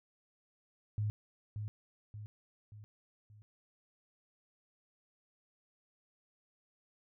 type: tone with echo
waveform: sine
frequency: 105.5 Hz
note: G#2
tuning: 28 cents sharp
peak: -31 dBFS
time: 0.98-1.1 s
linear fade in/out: 0 ms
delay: 580 ms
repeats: 4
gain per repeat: -6 dB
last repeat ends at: 3.42 s
effects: none